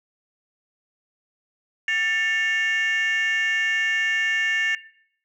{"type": "tone cluster", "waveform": "sine", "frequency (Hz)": [1780, 2195, 2796], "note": ["A6", "C#7", "F7"], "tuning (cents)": [20, -18, 1], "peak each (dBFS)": [-21, -25, -26], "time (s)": [1.88, 4.75], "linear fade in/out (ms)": 2, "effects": ["noise-tail reverb RT60 0.6 s tail -17 dB re dry", "tanh soft clip ceiling -16 dBFS"]}